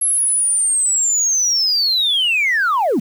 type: linear sweep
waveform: sine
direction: down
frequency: 11175 to 174.61 Hz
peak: -12 dBFS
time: 0.01-3 s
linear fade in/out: 10 ms
effects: tanh soft clip ceiling -11 dBFS + 7-bit